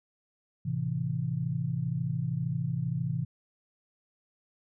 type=chord; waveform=sine; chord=A minor; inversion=none; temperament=just; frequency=110 / 132 / 165 Hz; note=A2 / C3 / E3; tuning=0 / +16 / +2 cents; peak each=-36 / -31 / -32 dBFS; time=0.65-3.25 s; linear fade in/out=10 ms; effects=none